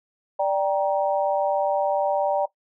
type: chord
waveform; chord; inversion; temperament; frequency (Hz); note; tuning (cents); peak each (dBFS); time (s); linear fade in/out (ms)
sine; G minor; second; just; 588 / 784 / 940.8; D5 / G5 / Bb5; +2 / 0 / +16; -22 / -24 / -27; 0.39-2.46; 10
effects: noise-tail reverb RT60 0.1 s tail -18 dB re dry